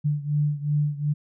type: beating tone pair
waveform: sine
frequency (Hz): 146.83 / 149.53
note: D3 / D3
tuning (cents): 0 / +32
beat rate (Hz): 2.7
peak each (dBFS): -23 / -26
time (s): 0.04-1.14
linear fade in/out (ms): 20
effects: none